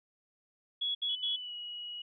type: tone bursts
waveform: sine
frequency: 3362 Hz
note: G#7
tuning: 20 cents sharp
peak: -30 dBFS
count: 3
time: 0.81-1.364 s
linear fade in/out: 10 ms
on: 140 ms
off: 67 ms
type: tone with pitch glide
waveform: sine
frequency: 2997 to 2910 Hz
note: F#7 to F#7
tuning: +22 to -29 cents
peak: -39 dBFS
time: 1.09-2.02 s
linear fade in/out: 5 ms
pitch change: -51 cents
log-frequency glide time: 1.39-1.53 s
effects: none